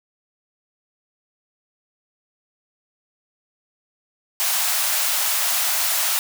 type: high-pass noise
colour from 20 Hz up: white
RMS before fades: -21 dBFS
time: 4.4-6.19 s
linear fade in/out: 0 ms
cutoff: 600 Hz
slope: 96 dB/octave
effects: none